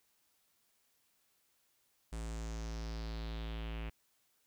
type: tone with low-pass filter sweep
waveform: square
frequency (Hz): 55.5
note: A1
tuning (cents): +16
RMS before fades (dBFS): -41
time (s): 2.12-3.9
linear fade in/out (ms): 10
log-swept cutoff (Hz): 8800 to 2600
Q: 3.3
effects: white hiss -75 dBFS RMS until 4.46 s